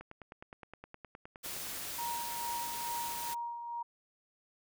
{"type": "click train", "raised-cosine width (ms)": 0.5, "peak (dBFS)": -32, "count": 18, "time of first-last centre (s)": [0.01, 1.773], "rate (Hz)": 9.64}
{"type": "noise", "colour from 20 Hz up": "white", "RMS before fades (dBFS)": -41, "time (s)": [1.43, 3.35], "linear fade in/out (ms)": 20}
{"type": "tone with tremolo", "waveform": "sine", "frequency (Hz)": 943, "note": "A#5", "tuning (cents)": 20, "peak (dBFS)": -35, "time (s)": [1.98, 3.83], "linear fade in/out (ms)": 10, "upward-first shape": "sine", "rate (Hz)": 2.3, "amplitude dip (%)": 45}
{"effects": []}